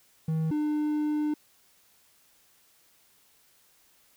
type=tone pair in turn; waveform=triangle; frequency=159.3 / 300.7 Hz; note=D#3 / D4; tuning=+41 / +41 cents; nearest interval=major seventh; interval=1100 cents; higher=second; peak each=-23 dBFS; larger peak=neither; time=0.28-0.51 / 0.51-1.34 s; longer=second; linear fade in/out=5 ms; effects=white hiss -63 dBFS RMS until 4.16 s